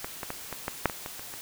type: clicks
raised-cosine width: 0.5 ms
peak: -18 / -18 / -17 / -19 / -14 / -6 / -19 / -21 / -27 / -26 dBFS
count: 10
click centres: 0.045 / 0.232 / 0.304 / 0.527 / 0.681 / 0.857 / 0.898 / 1.061 / 1.195 / 1.339 s
effects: white hiss -42 dBFS RMS until 1.41 s